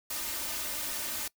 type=noise with comb filter; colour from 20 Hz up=white; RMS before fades=-35 dBFS; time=0.1-1.28 s; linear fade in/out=5 ms; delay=3.3 ms; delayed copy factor=+0.75; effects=noise-tail reverb RT60 0.1 s tail -22 dB re dry